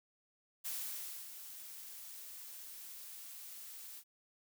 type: noise with ADSR envelope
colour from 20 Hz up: blue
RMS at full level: -40 dBFS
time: 0.64-4.04 s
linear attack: 21 ms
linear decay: 620 ms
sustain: -10 dB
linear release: 65 ms
effects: none